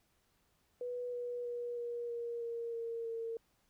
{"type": "tone with pitch steps", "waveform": "sine", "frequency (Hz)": [491, 485.9, 480.9, 475.9, 471, 466.1, 461.3, 456.5], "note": ["B4", "B4", "B4", "A#4", "A#4", "A#4", "A#4", "A#4"], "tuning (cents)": [-10, -28, -46, 36, 18, 0, -18, -36], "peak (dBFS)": -37, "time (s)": [0.81, 3.37], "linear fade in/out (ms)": 2, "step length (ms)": 320, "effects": ["pink hiss -75 dBFS RMS until 3.69 s"]}